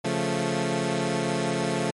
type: chord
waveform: 15% pulse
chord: Db augmented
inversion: none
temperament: equal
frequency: 138.59 / 174.61 / 220 Hz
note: Db3 / F3 / A3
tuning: 0 / 0 / 0 cents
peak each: -23 / -22 / -22 dBFS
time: 0.04-1.91 s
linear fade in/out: 10 ms
effects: MP3 48 kbps